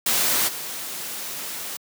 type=noise with level steps; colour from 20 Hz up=white; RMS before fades=-21 / -32 dBFS; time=0.06-1.77 s; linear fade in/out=5 ms; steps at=0.47 s; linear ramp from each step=20 ms; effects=high-pass 150 Hz 12 dB/octave